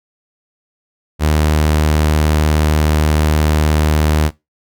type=tone; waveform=sawtooth; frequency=76.6 Hz; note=D#2; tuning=27 cents flat; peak=-7 dBFS; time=1.19-4.31 s; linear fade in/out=50 ms; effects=noise-tail reverb RT60 0.2 s tail -20 dB re dry